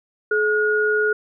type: tone pair together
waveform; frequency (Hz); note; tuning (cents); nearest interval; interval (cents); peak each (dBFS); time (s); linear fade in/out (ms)
sine; 426.5 / 1442; G#4 / F#6; +46 / -45; octave + major sixth; 2109; -19; 0.31-1.13; 5
effects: none